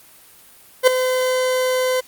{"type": "tone with ADSR envelope", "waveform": "40% pulse", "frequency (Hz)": 511, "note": "C5", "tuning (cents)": -41, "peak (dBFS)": -5, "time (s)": [0.83, 2.01], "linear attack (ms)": 44, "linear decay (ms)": 4, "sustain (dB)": -11, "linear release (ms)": 14, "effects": ["white hiss -47 dBFS RMS until 2.07 s", "Opus 32 kbps"]}